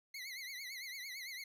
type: tone with vibrato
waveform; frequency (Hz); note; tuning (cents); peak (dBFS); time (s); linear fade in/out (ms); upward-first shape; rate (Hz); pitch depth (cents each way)
25% pulse; 2090; C7; -2; -40; 0.14-1.44; 5; triangle; 8.9; 140
effects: none